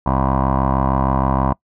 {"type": "tone with low-pass filter", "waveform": "15% pulse", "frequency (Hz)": 66.4, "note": "C2", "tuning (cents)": 26, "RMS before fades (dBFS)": -17, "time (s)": [0.06, 1.53], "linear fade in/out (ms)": 5, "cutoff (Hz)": 940, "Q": 9.1, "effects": ["noise-tail reverb RT60 0.1 s tail -24 dB re dry"]}